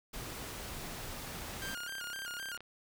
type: noise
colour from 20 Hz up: pink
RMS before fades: -43 dBFS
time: 0.13-1.75 s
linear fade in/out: 10 ms
type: click train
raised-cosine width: 0.3 ms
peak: -32 dBFS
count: 44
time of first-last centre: 1.33-2.606 s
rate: 33.7 Hz
type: tone with vibrato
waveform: sawtooth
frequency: 1500 Hz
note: F#6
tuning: 23 cents sharp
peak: -36 dBFS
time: 1.62-2.57 s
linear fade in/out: 0 ms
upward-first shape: square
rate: 3.9 Hz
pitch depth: 90 cents each way
effects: none